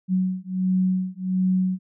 sine beating tone pair, 185 / 186.4 Hz, F#3 / F#3, 0 / +13 cents, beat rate 1.4 Hz, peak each -23 dBFS, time 0.08-1.79 s, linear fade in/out 50 ms, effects none

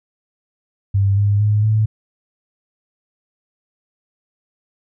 sine tone with pitch steps, 98.8 / 101.93 / 105.16 / 108.49 Hz, G2 / G#2 / G#2 / A2, +14 / -32 / +22 / -24 cents, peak -12 dBFS, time 0.94-1.86 s, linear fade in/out 10 ms, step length 230 ms, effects none

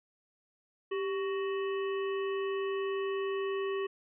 harmonic tone with a mistuned harmonic, 372.6 Hz, F#4, 12 cents sharp, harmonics 1 / 3 / 5 / 7 / 8, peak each -31 / -41 / -45 / -48 / -49 dBFS, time 0.91-3.87 s, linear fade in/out 10 ms, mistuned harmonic 1, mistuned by +86 cents, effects none

